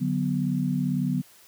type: chord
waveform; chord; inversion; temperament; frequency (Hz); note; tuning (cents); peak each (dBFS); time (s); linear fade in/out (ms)
sine; B minor; first; equal; 146.83 / 185 / 246.9; D3 / F#3 / B3; 0 / 0 / 0; -27; 0-1.22; 20
effects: white hiss -54 dBFS RMS until 1.47 s + high-pass 80 Hz 12 dB/octave